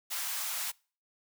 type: high-pass noise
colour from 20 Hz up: white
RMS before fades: -35 dBFS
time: 0.1-0.72 s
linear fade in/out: 20 ms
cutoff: 730 Hz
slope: 24 dB/octave
effects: noise-tail reverb RT60 0.4 s tail -25 dB re dry